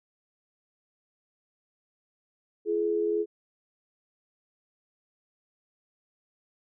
sine tone pair together, 340 / 422.9 Hz, F4 / G#4, -46 / +31 cents, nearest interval major third, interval 377 cents, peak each -30 / -25 dBFS, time 2.65-3.26 s, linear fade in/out 50 ms, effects none

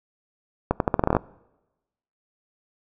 accelerating click train, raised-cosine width 1 ms, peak -5 dBFS, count 11, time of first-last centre 0.71-1.167 s, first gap 92 ms, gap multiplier 0.83, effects noise-tail reverb RT60 1.0 s tail -23 dB re dry

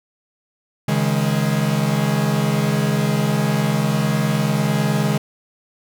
45% pulse chord, C# suspended second, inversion none, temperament equal with one note detuned, 138.59 / 158.47 / 207.7 Hz, C#3 / D#3 / G#3, 0 / +32 / 0 cents, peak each -21 dBFS, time 0.88-5.18 s, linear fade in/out 5 ms, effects none

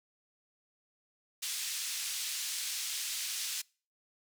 white band-pass noise, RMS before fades -37 dBFS, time 1.42-3.62 s, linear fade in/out 10 ms, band 2700 to 8200 Hz, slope 12 dB/octave, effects noise-tail reverb RT60 0.4 s tail -26 dB re dry

